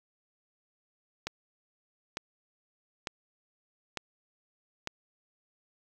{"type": "click train", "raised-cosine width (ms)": 0.2, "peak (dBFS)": -16, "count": 5, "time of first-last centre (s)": [1.27, 4.874], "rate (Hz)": 1.11, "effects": ["8-bit"]}